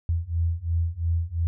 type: beating tone pair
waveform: sine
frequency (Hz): 82.41 / 85.31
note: E2 / F2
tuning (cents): 0 / -40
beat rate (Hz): 2.9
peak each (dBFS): -26 / -25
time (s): 0.09-1.47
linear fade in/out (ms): 0
effects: none